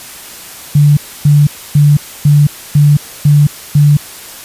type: tone bursts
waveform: sine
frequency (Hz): 146.3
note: D3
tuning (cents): -6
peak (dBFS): -3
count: 7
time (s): 0.75-3.97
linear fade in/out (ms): 5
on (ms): 220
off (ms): 280
effects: white hiss -30 dBFS RMS until 4.44 s + resampled to 32000 Hz